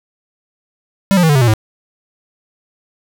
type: tone with pitch steps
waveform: square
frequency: 196 / 177.67 / 161.05 / 145.99 / 132.33 / 119.96 / 108.74 Hz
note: G3 / F3 / E3 / D3 / C3 / B2 / A2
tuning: 0 / +30 / -40 / -10 / +20 / -50 / -20 cents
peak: -9 dBFS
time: 1.11-1.537 s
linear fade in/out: 0 ms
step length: 61 ms
effects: none